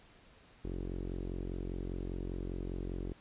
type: tone with low-pass filter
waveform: sawtooth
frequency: 45.01 Hz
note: F#1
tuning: 47 cents flat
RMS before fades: -39 dBFS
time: 0.64-3.13 s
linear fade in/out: 10 ms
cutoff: 370 Hz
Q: 3
effects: pink hiss -61 dBFS RMS until 3.2 s + resampled to 8000 Hz